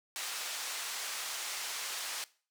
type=band-pass noise; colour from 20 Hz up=white; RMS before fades=-39 dBFS; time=0.16-2.24 s; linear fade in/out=0 ms; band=730 to 7700 Hz; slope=12 dB/octave; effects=noise-tail reverb RT60 0.4 s tail -20 dB re dry